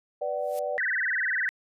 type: chord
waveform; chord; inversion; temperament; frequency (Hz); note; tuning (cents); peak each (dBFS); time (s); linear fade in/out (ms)
sine; B minor; none; equal with one note detuned; 493.9 / 587.3 / 753.8; B4 / D5 / F#5; 0 / 0 / +32; -33 / -29 / -34; 0.21-0.78; 10
type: noise with exponential growth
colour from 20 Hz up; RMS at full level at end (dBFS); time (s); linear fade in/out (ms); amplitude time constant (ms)
blue; -39; 0.37-0.59; 0; 47
type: tone with vibrato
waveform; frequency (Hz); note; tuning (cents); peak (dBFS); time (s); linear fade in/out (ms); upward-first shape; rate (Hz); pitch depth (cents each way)
sine; 1740; A6; -20; -24; 0.78-1.49; 0; sine; 20; 250
effects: resampled to 32000 Hz